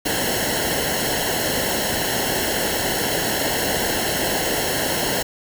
pink noise with comb filter, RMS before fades -22 dBFS, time 0.05-5.23 s, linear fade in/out 10 ms, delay 0.83 ms, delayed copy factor -0.8, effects none

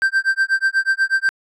triangle tone with tremolo, 1568 Hz, G6, in tune, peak -10 dBFS, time 0.02-1.29 s, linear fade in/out 0 ms, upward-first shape sine, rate 8.2 Hz, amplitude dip 100%, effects resampled to 24000 Hz

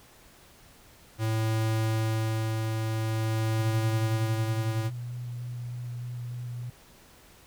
square tone with tremolo, 110.8 Hz, A2, 13 cents sharp, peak -25 dBFS, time 1.18-4.91 s, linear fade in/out 50 ms, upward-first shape sine, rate 0.48 Hz, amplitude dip 30%
sine tone with vibrato, 121.7 Hz, B2, 25 cents flat, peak -33 dBFS, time 3.59-6.7 s, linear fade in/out 5 ms, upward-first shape square, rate 3.3 Hz, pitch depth 10 cents each way
effects pink hiss -55 dBFS RMS until 7.46 s

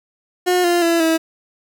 30% pulse tone with pitch steps, 360.5 / 348 / 336 / 324.3 Hz, F#4 / F4 / E4 / E4, -45 / -6 / +33 / -28 cents, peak -11 dBFS, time 0.46-1.18 s, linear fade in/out 20 ms, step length 180 ms, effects none

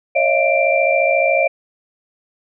sine tone cluster, 549 / 624 / 678 / 2360 Hz, C#5 / D#5 / E5 / D7, -17 / +5 / +49 / +8 cents, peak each -18 dBFS, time 0.15-1.48 s, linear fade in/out 10 ms, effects none

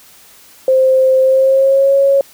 sine tone with pitch glide, 523.3 to 551.5 Hz, C5 to C#5, 0 to -9 cents, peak -7 dBFS, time 0.68-2.21 s, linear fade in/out 2 ms, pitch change +91 cents, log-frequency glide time 1.21-1.95 s, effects white hiss -43 dBFS RMS until 2.33 s

